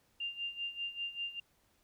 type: tone with tremolo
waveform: sine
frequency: 2794 Hz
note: F7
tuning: in tune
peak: -34 dBFS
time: 0.2-1.4 s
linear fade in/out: 5 ms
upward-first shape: sine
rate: 5.1 Hz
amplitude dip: 80%
effects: pink hiss -72 dBFS RMS until 1.83 s